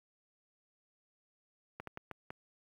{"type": "slowing click train", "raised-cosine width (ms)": 0.5, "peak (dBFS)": -27, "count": 5, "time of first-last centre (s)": [1.8, 2.305], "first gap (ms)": 73, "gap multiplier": 1.38, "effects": ["high-pass 60 Hz 12 dB/octave", "10-bit"]}